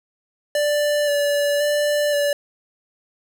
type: tone with vibrato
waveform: square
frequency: 583 Hz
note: D5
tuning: 13 cents flat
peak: -18 dBFS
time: 0.55-2.33 s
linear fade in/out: 2 ms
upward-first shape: square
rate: 0.95 Hz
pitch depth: 16 cents each way
effects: none